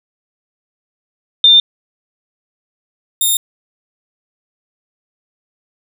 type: tone pair in turn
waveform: sine / 5% pulse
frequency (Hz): 3603 / 3662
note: A7 / A#7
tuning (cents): +40 / -32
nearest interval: unison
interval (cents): 28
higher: second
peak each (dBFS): -4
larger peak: neither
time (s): 1.44-1.6 / 3.21-3.37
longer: neither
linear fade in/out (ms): 2
effects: none